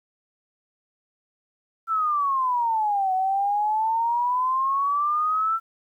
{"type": "exponential two-way sweep", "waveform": "sine", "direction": "down then up", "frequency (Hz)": [1347, 744, 1347], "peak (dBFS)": -20, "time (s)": [1.87, 5.6], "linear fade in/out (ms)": 50, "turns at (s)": 3.13, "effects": ["10-bit"]}